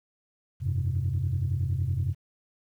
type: chord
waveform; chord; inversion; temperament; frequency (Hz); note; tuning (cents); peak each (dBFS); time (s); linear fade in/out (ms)
sine; F suspended second; none; equal; 87.31 / 98 / 130.81; F2 / G2 / C3; 0 / 0 / 0; -28; 0.6-2.15; 50
effects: tanh soft clip ceiling -19 dBFS + 10-bit